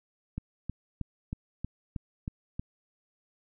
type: click train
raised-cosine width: 5 ms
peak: -21 dBFS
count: 8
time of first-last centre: 0.38-2.595 s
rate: 3.16 Hz
effects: none